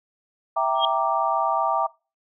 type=chord; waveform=sine; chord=E half-diminished seventh; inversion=none; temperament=equal; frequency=659.3 / 784 / 932.3 / 1174.7 Hz; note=E5 / G5 / Bb5 / D6; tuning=0 / 0 / 0 / 0 cents; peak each=-25 dBFS; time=0.56-1.87 s; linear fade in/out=10 ms
type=tone with exponential growth; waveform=sine; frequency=3239 Hz; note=G#7; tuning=44 cents flat; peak=-15 dBFS; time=0.75-0.85 s; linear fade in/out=2 ms; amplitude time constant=21 ms
effects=noise-tail reverb RT60 0.3 s tail -23 dB re dry